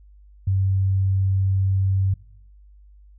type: tone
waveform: sine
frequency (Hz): 96.1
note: G2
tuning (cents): -34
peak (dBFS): -17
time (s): 0.47-2.14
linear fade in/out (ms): 5
effects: noise-tail reverb RT60 0.7 s tail -22 dB re dry + added 50 Hz sine -46 dBFS peak until 3.18 s